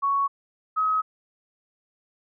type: tone pair in turn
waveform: sine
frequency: 1113 / 1273 Hz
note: C#6 / D#6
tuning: +7 / +39 cents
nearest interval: major second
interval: 232 cents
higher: second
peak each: -20 dBFS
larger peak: neither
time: 0.02-0.28 / 0.76-1.02 s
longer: neither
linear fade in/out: 20 ms
effects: none